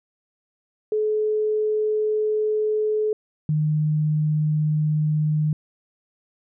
sine tone pair in turn, 428.3 / 152.74 Hz, A4 / D#3, -47 / -32 cents, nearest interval octave + tritone, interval 1785 cents, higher first, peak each -19 / -18 dBFS, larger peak second, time 0.92-3.13 / 3.49-5.53 s, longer first, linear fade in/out 2 ms, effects none

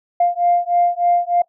sine beating tone pair, 698.5 / 701.8 Hz, F5 / F5, 0 / +8 cents, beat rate 3.3 Hz, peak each -16 dBFS, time 0.2-1.42 s, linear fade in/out 5 ms, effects noise-tail reverb RT60 0.1 s tail -21 dB re dry + tanh soft clip ceiling -6 dBFS

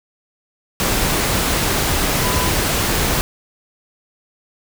sine tone in noise, 1000 Hz, B5, 21 cents sharp, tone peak -24 dBFS, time 2.24-2.49 s, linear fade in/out 0 ms, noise pink, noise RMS -18 dBFS, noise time 0.8-3.21 s, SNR -9 dB, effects none

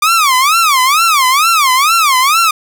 sawtooth tone with vibrato, 1174.7 Hz, D6, in tune, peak -4 dBFS, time 0.02-2.51 s, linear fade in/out 5 ms, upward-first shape sine, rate 2.2 Hz, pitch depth 260 cents each way, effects none

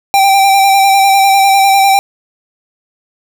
square tone with vibrato, 784 Hz, G5, in tune, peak -6 dBFS, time 0.14-1.99 s, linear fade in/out 0 ms, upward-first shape square, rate 10 Hz, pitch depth 22 cents each way, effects none

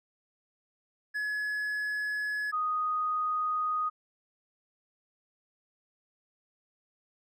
triangle / sine tone pair in turn, 1696 / 1243.6 Hz, G#6 / D#6, +36 / -1 cents, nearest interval perfect fourth, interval 537 cents, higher first, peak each -28 / -27 dBFS, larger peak second, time 1.14-2.52 / 2.52-3.9 s, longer neither, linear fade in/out 20 ms, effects none

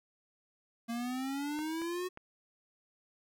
square exponential sweep, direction up, 229.6 to 370 Hz, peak -35 dBFS, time 0.88-2.09 s, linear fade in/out 20 ms
clicks, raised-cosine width 0.5 ms, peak -32 dBFS, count 3, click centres 1.59 / 1.818 / 2.174 s
effects none

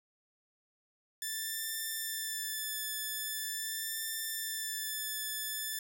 5% pulse tone with vibrato, 1760 Hz, A6, in tune, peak -25 dBFS, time 1.22-5.79 s, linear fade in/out 2 ms, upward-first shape sine, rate 0.43 Hz, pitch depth 22 cents each way, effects none

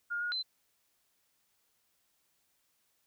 sine tone with pitch steps, 1418 / 1439 / 4063 Hz, F6 / F#6 / B7, +26 / -49 / +48 cents, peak -32 dBFS, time 0.1-0.43 s, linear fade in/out 20 ms, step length 110 ms, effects white hiss -75 dBFS RMS until 3.06 s

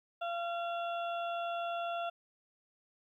harmonic tone, 686 Hz, F5, 31 cents flat, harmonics 1 / 2 / 4 / 5, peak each -35 / -41 / -47 / -49 dBFS, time 0.21-2.1 s, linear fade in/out 10 ms, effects 12-bit

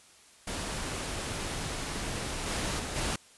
pink noise with level steps, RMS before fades -35 / -32 / -36 / -31 dBFS, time 0.47-3.16 s, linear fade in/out 5 ms, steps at 2.46 / 2.78 / 2.95 s, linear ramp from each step 20 ms, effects white hiss -57 dBFS RMS until 3.37 s + resampled to 24000 Hz

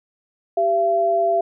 sine tone pair together, 392 / 677.4 Hz, G4 / E5, 0 / +47 cents, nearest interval major sixth, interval 947 cents, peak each -23 / -16 dBFS, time 0.57-1.41 s, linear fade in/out 5 ms, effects none

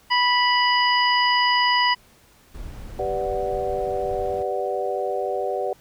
harmonic tone, 984 Hz, B5, 7 cents flat, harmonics 1 / 2 / 3 / 5, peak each -19 / -22 / -24 / -26 dBFS, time 0.1-1.95 s, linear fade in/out 20 ms
brown noise, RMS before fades -36 dBFS, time 2.54-4.43 s, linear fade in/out 10 ms
sine chord, G major seventh, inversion none, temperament equal with one note detuned, 390.4 / 493.9 / 587.3 / 740 Hz, G4 / B4 / D5 / F#5, -7 / 0 / 0 / 0 cents, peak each -28 dBFS, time 2.99-5.73 s, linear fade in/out 2 ms
effects pink hiss -55 dBFS RMS until 5.8 s

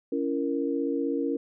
sine chord, A# diminished, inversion first, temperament just, 279.7 / 335.6 / 466.2 Hz, C#4 / E4 / A#4, +16 / +31 / 0 cents, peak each -28 / -31 / -30 dBFS, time 0.12-1.37 s, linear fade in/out 5 ms, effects none

